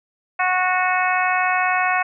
harmonic tone, 367.2 Hz, F#4, 13 cents flat, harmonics 2 / 3 / 4 / 5 / 6 / 7, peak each -21 / -23 / -24 / -25 / -26 / -26 dBFS, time 0.39-2.03 s, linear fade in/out 10 ms, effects none

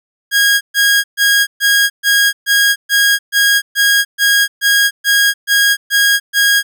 sawtooth tone bursts, 1637 Hz, G#6, 25 cents flat, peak -5 dBFS, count 15, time 0.31-6.63 s, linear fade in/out 50 ms, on 300 ms, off 130 ms, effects none

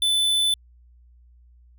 square tone, 3506 Hz, A7, 7 cents flat, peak -19 dBFS, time 0.02-0.54 s, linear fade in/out 2 ms, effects added 60 Hz sine -50 dBFS peak until 1.78 s

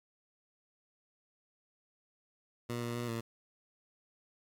15% pulse tone with pitch steps, 119.7 / 118.6 / 120.3 / 115.1 Hz, A#2 / A#2 / B2 / A#2, +46 / +30 / -45 / -22 cents, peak -29 dBFS, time 2.69-3.21 s, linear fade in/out 10 ms, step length 130 ms, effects AAC 64 kbps

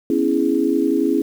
sine chord, C# minor seventh, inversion third, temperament equal, 246.9 / 277.2 / 329.6 / 415.3 Hz, B3 / C#4 / E4 / G#4, 0 / 0 / 0 / 0 cents, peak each -24 / -19 / -19 / -22 dBFS, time 0.1-1.22 s, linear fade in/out 2 ms, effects 7-bit

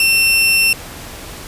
sawtooth tone, 2700 Hz, E7, 41 cents sharp, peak -7 dBFS, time 0-0.73 s, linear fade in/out 2 ms, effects pink hiss -32 dBFS RMS until 1.47 s + resampled to 32000 Hz

